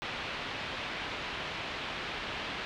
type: low-pass noise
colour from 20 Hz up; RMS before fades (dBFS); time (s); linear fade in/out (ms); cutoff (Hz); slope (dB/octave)
white; -38; 0.02-2.65; 0; 3400; 24
effects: none

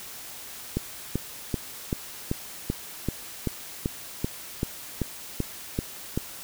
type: click train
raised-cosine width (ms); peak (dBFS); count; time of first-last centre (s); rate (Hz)
3; -12; 15; 0.77-6.175; 2.59
effects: white hiss -41 dBFS RMS until 6.43 s

